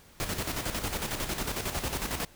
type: noise with tremolo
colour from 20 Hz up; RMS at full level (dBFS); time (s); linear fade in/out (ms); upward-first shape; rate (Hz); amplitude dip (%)
pink; -31; 0.2-2.25; 0; square; 11; 55
effects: pink hiss -56 dBFS RMS until 2.35 s